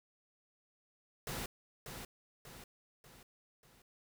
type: noise with echo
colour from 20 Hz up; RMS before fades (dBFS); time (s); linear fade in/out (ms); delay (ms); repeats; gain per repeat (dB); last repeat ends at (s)
pink; -41; 1.27-1.46; 2; 590; 4; -6; 3.82
effects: none